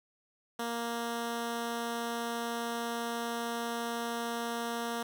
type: tone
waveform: 10% pulse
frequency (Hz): 233.8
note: A#3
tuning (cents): +5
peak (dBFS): -25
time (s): 0.59-5.03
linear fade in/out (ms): 5
effects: none